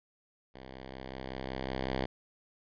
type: tone with level ramp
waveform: 5% pulse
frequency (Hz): 65.41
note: C2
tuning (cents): 0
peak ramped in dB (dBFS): -36 to -19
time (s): 0.54-2.06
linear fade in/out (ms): 10
effects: resampled to 11025 Hz

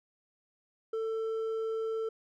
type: tone with hard clipping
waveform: sine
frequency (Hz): 445.6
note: A4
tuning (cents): +22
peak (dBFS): -32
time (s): 0.93-2.09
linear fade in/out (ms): 5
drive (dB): 4
effects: none

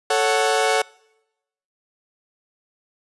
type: chord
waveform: sawtooth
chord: F# minor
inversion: first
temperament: equal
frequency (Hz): 440 / 554.4 / 740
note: A4 / C#5 / F#5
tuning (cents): 0 / 0 / 0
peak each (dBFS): -17 / -19 / -17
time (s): 0.1-0.82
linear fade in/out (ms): 5
effects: noise-tail reverb RT60 0.9 s tail -25 dB re dry + resampled to 24000 Hz

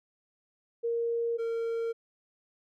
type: tone pair in turn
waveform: sine / triangle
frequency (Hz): 466.2 / 459.5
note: A#4 / A#4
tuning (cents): 0 / -25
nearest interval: unison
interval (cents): 25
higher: first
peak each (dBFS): -27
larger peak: neither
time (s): 0.83-1.38 / 1.38-1.93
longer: neither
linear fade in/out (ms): 20
effects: none

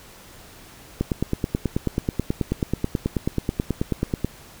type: click train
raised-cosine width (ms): 3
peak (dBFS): -8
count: 31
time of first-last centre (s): 1.01-4.246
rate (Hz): 9.27
effects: pink hiss -46 dBFS RMS until 4.6 s

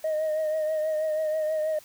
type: tone with vibrato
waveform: sine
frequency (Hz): 622.3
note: D#5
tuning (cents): 0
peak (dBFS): -22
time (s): 0.04-1.79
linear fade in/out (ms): 5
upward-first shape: triangle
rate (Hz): 6.2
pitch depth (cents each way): 39
effects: tanh soft clip ceiling -22 dBFS + white hiss -52 dBFS RMS until 1.84 s

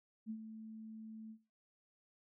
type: tone with ADSR envelope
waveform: sine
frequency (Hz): 220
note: A3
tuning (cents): 0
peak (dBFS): -38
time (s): 0.26-1.38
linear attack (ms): 42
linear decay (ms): 69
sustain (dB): -10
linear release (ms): 74
effects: noise-tail reverb RT60 0.3 s tail -19 dB re dry

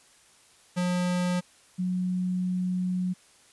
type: tone pair in turn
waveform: square / sine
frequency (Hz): 179 / 182.34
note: F3 / F#3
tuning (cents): +43 / -25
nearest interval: unison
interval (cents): 32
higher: second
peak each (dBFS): -25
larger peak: neither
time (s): 0.76-1.41 / 1.78-3.14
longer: second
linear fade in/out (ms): 20
effects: white hiss -58 dBFS RMS until 3.52 s + resampled to 24000 Hz

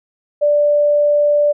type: tone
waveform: sine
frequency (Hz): 587.3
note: D5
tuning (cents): 0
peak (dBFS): -10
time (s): 0.41-1.53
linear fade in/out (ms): 20
effects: none

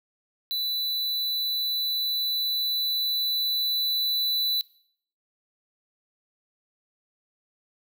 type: tone with level ramp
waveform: square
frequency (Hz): 3979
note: B7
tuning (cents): +12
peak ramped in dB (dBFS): -27 to -24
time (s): 0.51-4.61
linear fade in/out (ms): 0
effects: noise-tail reverb RT60 0.6 s tail -20 dB re dry

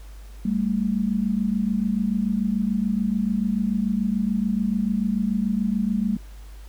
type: tone pair together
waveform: sine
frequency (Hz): 196 / 222.9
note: G3 / A3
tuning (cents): 0 / +23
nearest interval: major second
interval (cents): 223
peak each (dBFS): -23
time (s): 0.45-6.17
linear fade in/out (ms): 5
effects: added 50 Hz sine -38 dBFS peak until 6.68 s + pink hiss -53 dBFS RMS until 6.68 s

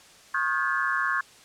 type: tone cluster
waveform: sine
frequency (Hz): 1088 / 1241 / 1427 / 1588 / 1708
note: C#6 / D#6 / F6 / G6 / G#6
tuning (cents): -33 / -5 / +37 / +22 / +48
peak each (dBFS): -28 / -35 / -31 / -29 / -29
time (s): 0.34-1.21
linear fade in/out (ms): 5
effects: white hiss -52 dBFS RMS until 1.44 s + low-pass 8000 Hz 12 dB/octave

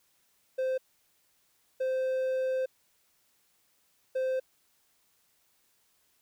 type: tone bursts at uneven times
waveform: triangle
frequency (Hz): 520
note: C5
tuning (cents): -11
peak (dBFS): -25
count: 3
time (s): 0.58-0.78 / 1.8-2.66 / 4.15-4.4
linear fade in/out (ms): 10
effects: white hiss -70 dBFS RMS until 6.21 s

